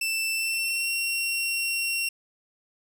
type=tone with pitch glide; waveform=sawtooth; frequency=2664 to 2736 Hz; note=E7 to F7; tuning=+18 to -36 cents; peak=-22 dBFS; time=0.01-2.09 s; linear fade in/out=5 ms; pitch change=+46 cents; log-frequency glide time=0.34-0.89 s; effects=none